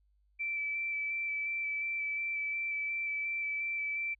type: tone with vibrato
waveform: sine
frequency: 2324 Hz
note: D7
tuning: 19 cents flat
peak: -32 dBFS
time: 0.39-4.15 s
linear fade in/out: 20 ms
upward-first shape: square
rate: 2.8 Hz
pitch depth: 11 cents each way
effects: added 50 Hz sine -67 dBFS peak until 4.19 s